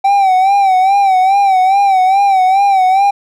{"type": "tone with vibrato", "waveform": "triangle", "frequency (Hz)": 772, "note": "G5", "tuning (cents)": -27, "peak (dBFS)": -5, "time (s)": [0.04, 3.11], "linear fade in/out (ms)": 10, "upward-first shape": "sine", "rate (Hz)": 2.4, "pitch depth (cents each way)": 75, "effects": []}